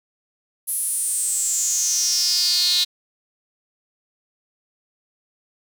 sawtooth tone with high-pass filter sweep, 357.6 Hz, F4, 41 cents sharp, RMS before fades -21 dBFS, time 0.67-2.85 s, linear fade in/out 20 ms, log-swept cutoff 11000 to 3900 Hz, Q 8, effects none

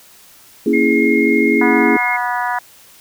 sine chord, A# half-diminished seventh, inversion none, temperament equal, 233.1 / 277.2 / 329.6 / 415.3 Hz, A#3 / C#4 / E4 / G#4, 0 / 0 / 0 / 0 cents, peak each -17 dBFS, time 0.66-1.97 s, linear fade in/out 5 ms
sine tone, 2144 Hz, C7, 42 cents sharp, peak -17 dBFS, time 0.73-2.17 s, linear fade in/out 10 ms
harmonic tone, 244 Hz, B3, 21 cents flat, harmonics 3 / 4 / 5 / 6 / 7 / 8, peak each -22 / -20 / -28 / -26 / -25 / -30 dBFS, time 1.61-2.59 s, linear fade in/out 5 ms
effects white hiss -45 dBFS RMS until 3 s

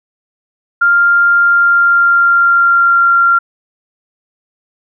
sine tone with pitch glide, 1396.9 to 1381.7 Hz, F6 to F6, 0 to -19 cents, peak -6 dBFS, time 0.81-3.39 s, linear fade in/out 10 ms, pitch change -19 cents, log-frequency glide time 1.37-3.1 s, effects none

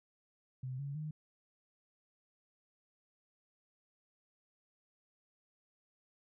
sine tone with pitch steps, 129 / 140.68 / 153.41 Hz, C3 / C#3 / D#3, -24 / +26 / -24 cents, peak -38 dBFS, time 0.63-1.11 s, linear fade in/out 5 ms, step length 160 ms, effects none

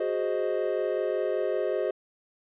triangle chord, Ab dominant seventh, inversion third, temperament equal, 370 / 415.3 / 523.3 / 622.3 Hz, Gb4 / Ab4 / C5 / Eb5, 0 / 0 / 0 / 0 cents, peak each -29 dBFS, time 0-1.91 s, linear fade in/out 5 ms, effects resampled to 8000 Hz

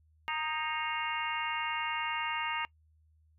harmonic tone with a mistuned harmonic, 310 Hz, D#4, 6 cents flat, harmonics 3 / 4 / 5 / 6 / 7 / 8 / 9, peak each -36 / -39 / -44 / -42 / -38 / -48 / -38 dBFS, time 0.28-2.65 s, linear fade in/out 0 ms, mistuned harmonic 5, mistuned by +43 cents, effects noise-tail reverb RT60 0.1 s tail -23 dB re dry + added 78 Hz sine -63 dBFS peak until 3.38 s

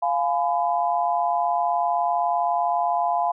sine chord, F diminished, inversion none, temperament just, 698.5 / 838.1 / 1005.8 Hz, F5 / Ab5 / Cb6, 0 / +16 / +31 cents, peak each -22 / -25 / -26 dBFS, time 0.02-3.32 s, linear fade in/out 10 ms, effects none

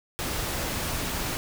pink noise, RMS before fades -30 dBFS, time 0.19-1.37 s, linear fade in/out 0 ms, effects none

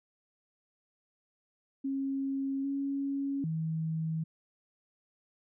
sine tone with pitch steps, 271.9 / 277.1 / 160.3 Hz, C#4 / C#4 / E3, -33 / -1 / -48 cents, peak -30 dBFS, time 1.84-4.24 s, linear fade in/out 10 ms, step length 800 ms, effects none

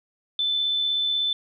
sine tone with amplitude modulation, 3520 Hz, A7, in tune, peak -20 dBFS, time 0.39-1.33 s, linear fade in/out 2 ms, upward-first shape sine, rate 76.3 Hz, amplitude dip 25%, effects none

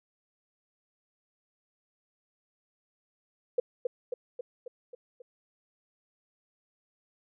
sine tone with echo, 491.8 Hz, B4, 7 cents flat, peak -21 dBFS, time 3.58-3.6 s, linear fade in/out 5 ms, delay 270 ms, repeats 6, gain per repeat -4 dB, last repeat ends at 5.22 s, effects none

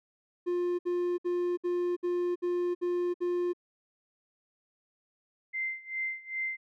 triangle tone bursts, 353.3 Hz, F4, 20 cents sharp, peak -25 dBFS, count 8, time 0.46-3.534 s, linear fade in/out 20 ms, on 330 ms, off 62 ms
sine tone with tremolo, 2082 Hz, C7, 9 cents flat, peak -29 dBFS, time 5.53-6.57 s, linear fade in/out 20 ms, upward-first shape sine, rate 2.5 Hz, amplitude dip 90%
effects none

